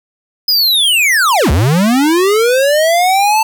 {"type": "linear two-way sweep", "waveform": "square", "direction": "down then up", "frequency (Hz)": [5080, 64.6, 892], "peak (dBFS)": -9, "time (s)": [0.48, 3.43], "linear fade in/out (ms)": 5, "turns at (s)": 1.51, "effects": ["8-bit"]}